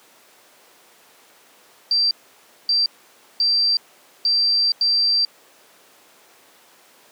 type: tone bursts at uneven times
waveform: sine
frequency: 4699 Hz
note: D8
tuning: in tune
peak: -15 dBFS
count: 5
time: 1.91-2.11 / 2.69-2.86 / 3.4-3.77 / 4.25-4.72 / 4.81-5.25 s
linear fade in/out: 2 ms
effects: pink hiss -51 dBFS RMS until 7.11 s + high-pass 400 Hz 12 dB/octave